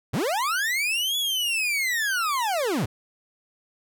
40% pulse linear two-way sweep, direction up then down, 81.1 to 3430 to 81.1 Hz, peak -22 dBFS, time 0.13-2.86 s, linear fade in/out 10 ms, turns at 1.17 s, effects none

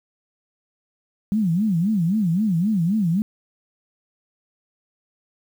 sine tone with vibrato, 189.9 Hz, F#3, 45 cents sharp, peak -17 dBFS, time 1.32-3.22 s, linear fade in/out 0 ms, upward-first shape sine, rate 3.8 Hz, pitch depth 270 cents each way, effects 8-bit

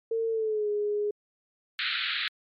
sine tone with pitch glide, 453.1 to 415.5 Hz, A#4 to G#4, -49 to +1 cents, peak -25 dBFS, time 0.11-1.11 s, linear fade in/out 5 ms, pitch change -150 cents, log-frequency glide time 0.29-0.69 s
white band-pass noise, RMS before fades -30 dBFS, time 1.79-2.28 s, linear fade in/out 0 ms, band 1300 to 4200 Hz, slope 96 dB/octave
effects MP3 64 kbps

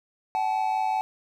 triangle tone pair together, 758 / 863 Hz, F#5 / A5, +42 / -34 cents, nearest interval major second, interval 224 cents, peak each -24 / -24 dBFS, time 0.35-1.01 s, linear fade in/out 0 ms, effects none

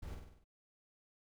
brown noise with echo, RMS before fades -45 dBFS, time 0.02-0.15 s, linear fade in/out 10 ms, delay 49 ms, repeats 6, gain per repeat -4 dB, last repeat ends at 0.444 s, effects none

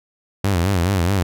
sawtooth tone with vibrato, 92 Hz, F#2, 9 cents flat, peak -12 dBFS, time 0.44-1.23 s, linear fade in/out 5 ms, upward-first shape sine, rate 4.7 Hz, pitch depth 160 cents each way, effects none

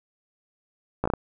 slowing click train, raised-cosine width 1 ms, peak -10 dBFS, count 5, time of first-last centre 1.04-1.137 s, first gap 15 ms, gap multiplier 1.33, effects none

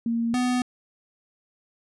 sine / square tone pair in turn, 231.7 / 249.1 Hz, A#3 / B3, -10 / +15 cents, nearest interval minor second, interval 125 cents, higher second, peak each -22 dBFS, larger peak neither, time 0.06-0.34 / 0.34-0.62 s, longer neither, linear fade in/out 2 ms, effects resampled to 24000 Hz

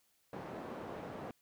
white band-pass noise, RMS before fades -45 dBFS, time 0.33-1.31 s, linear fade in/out 2 ms, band 120 to 680 Hz, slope 12 dB/octave, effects white hiss -74 dBFS RMS until 1.41 s

